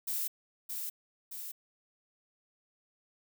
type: noise with echo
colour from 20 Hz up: violet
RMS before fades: -34 dBFS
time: 0.07-0.28 s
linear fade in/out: 10 ms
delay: 620 ms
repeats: 2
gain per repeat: -4 dB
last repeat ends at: 1.52 s
effects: none